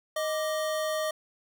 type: tone pair together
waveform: square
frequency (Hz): 623.5 / 1177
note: D#5 / D6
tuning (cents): +3 / +3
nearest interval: major seventh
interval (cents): 1100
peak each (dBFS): -29 / -36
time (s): 0.16-1.11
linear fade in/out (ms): 5
effects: none